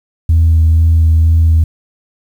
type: tone with vibrato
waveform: sine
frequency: 81.1 Hz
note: E2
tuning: 28 cents flat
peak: -4 dBFS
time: 0.29-1.64 s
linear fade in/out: 5 ms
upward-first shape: sine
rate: 2.1 Hz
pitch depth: 16 cents each way
effects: tanh soft clip ceiling -3 dBFS + 7-bit